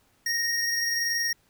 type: tone pair together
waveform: square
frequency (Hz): 1859 / 5598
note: A#6 / F8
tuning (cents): -5 / +3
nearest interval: octave + perfect fifth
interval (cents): 1908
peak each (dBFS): -28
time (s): 0.26-1.33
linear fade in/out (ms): 5
effects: pink hiss -65 dBFS RMS until 1.49 s